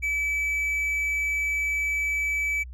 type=tone; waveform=triangle; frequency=2300 Hz; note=D7; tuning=37 cents flat; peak=-22 dBFS; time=0.02-2.64 s; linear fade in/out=20 ms; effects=added 62 Hz sine -37 dBFS peak until 2.73 s